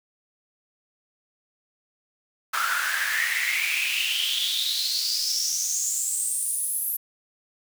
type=noise with high-pass filter sweep; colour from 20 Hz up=pink; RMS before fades=-26 dBFS; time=2.53-6.97 s; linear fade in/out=10 ms; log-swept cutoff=1300 to 12000 Hz; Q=8.1; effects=none